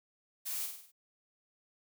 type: noise with echo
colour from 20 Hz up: blue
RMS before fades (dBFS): -38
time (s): 0.45-0.67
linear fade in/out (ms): 20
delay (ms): 50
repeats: 5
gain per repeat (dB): -5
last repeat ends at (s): 0.92
effects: none